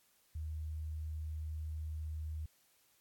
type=tone; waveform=sine; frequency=77.8 Hz; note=D#2; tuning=in tune; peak=-38 dBFS; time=0.35-2.46 s; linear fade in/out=5 ms; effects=white hiss -71 dBFS RMS until 3 s + AAC 64 kbps